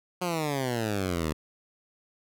10% pulse exponential sweep, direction down, 183.5 to 74.9 Hz, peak -19 dBFS, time 0.21-1.33 s, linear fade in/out 10 ms, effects none

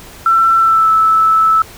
sine tone with pitch glide, 1342 to 1310.6 Hz, E6 to E6, +31 to -10 cents, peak -7 dBFS, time 0.26-1.62 s, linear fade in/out 2 ms, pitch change -41 cents, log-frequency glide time 0.58-0.9 s, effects pink hiss -36 dBFS RMS until 1.77 s

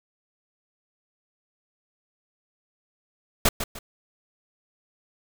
pink noise with echo, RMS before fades -18 dBFS, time 3.45-3.49 s, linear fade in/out 5 ms, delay 150 ms, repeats 2, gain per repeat -10 dB, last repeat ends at 3.79 s, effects none

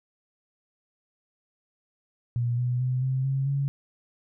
sine tone with pitch steps, 119.9 / 123.56 / 127.32 / 131.21 / 135.21 / 139.33 Hz, A#2 / B2 / C3 / C3 / C#3 / C#3, +49 / +1 / -47 / +5 / -43 / +9 cents, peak -23 dBFS, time 2.36-3.68 s, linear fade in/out 0 ms, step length 220 ms, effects none

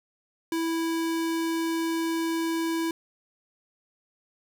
square tone, 329 Hz, E4, 3 cents flat, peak -26 dBFS, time 0.52-2.91 s, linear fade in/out 2 ms, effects none

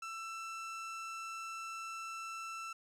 30% pulse tone, 1333 Hz, E6, 19 cents sharp, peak -39 dBFS, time 0.02-2.73 s, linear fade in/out 5 ms, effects low-pass 9000 Hz 12 dB/octave + 12-bit

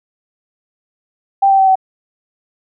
sine tone with pitch steps, 787 / 778 / 769 / 760.2 Hz, G5 / G5 / G5 / F#5, +7 / -13 / -33 / +47 cents, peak -7 dBFS, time 1.42-1.756 s, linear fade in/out 10 ms, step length 84 ms, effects none

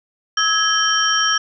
sine tone cluster, 1297 / 1663 / 3113 / 5610 Hz, E6 / G#6 / G7 / F8, -28 / +2 / -13 / +7 cents, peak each -20 dBFS, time 0.37-1.38 s, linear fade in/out 5 ms, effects none

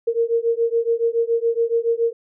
sine beating tone pair, 459.6 / 466.7 Hz, A#4 / A#4, -25 / +2 cents, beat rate 7.1 Hz, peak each -20 dBFS, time 0.07-2.13 s, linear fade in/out 10 ms, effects none

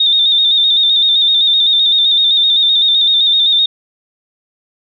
sine tone with vibrato, 3645 Hz, A#7, 40 cents flat, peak -8 dBFS, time 0-3.66 s, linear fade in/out 5 ms, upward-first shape square, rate 7.8 Hz, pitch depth 38 cents each way, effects none

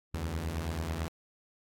sawtooth beating tone pair, 73.4 / 82.5 Hz, D2 / E2, 0 / +2 cents, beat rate 9.1 Hz, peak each -34 / -30 dBFS, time 0.14-1.08 s, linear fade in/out 0 ms, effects AAC 48 kbps

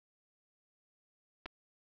clicks, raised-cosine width 0.3 ms, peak -27 dBFS, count 2, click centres 1.458 / 1.461 s, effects low-pass 5000 Hz 12 dB/octave

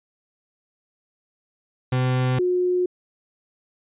40% pulse / sine tone pair in turn, 127.6 / 360.9 Hz, C3 / F#4, -43 / -43 cents, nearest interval octave + tritone, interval 1800 cents, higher second, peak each -18 dBFS, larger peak neither, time 1.92-2.39 / 2.39-2.86 s, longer neither, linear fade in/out 5 ms, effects resampled to 8000 Hz

